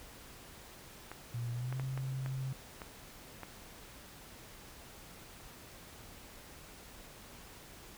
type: clicks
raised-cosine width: 0.5 ms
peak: -28 dBFS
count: 7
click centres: 1.116 / 1.726 / 1.797 / 1.976 / 2.261 / 2.818 / 3.433 s
type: tone with pitch glide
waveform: sine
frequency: 119.1 to 132.15 Hz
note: A#2 to C3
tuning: +38 to +18 cents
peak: -35 dBFS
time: 1.34-2.53 s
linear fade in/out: 5 ms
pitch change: +180 cents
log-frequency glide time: 1.52-1.8 s
effects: pink hiss -53 dBFS RMS until 7.97 s